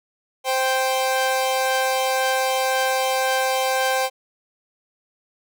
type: tone pair together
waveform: sawtooth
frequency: 523.3 / 784 Hz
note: C5 / G5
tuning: 0 / 0 cents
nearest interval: perfect fifth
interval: 700 cents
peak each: -18 dBFS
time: 0.44-4.1 s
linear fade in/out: 50 ms
effects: none